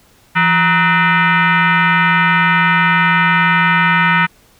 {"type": "tone with frequency modulation", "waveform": "sine", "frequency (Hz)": 170, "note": "F3", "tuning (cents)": -46, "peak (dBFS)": -9, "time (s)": [0.35, 4.27], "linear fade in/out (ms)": 20, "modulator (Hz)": 554, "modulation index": 3.9, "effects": ["pink hiss -50 dBFS RMS until 4.59 s"]}